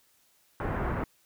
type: low-pass noise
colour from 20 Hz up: pink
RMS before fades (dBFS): -31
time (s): 0.6-1.04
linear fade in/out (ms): 2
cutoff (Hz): 1700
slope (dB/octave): 24
effects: white hiss -66 dBFS RMS until 1.25 s